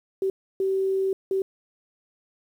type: tone bursts at uneven times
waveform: sine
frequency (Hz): 384.5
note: G4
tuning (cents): -33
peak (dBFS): -21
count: 3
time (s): 0.22-0.3 / 0.6-1.13 / 1.31-1.42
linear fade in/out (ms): 2
effects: 9-bit